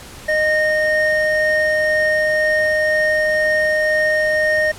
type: tone pair together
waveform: triangle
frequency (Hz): 616 / 1846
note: D#5 / A#6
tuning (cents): -17 / -17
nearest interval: octave + perfect fifth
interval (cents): 1900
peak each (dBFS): -15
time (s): 0.28-4.72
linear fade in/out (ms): 10
effects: pink hiss -37 dBFS RMS until 4.78 s + low-pass 12000 Hz 12 dB/octave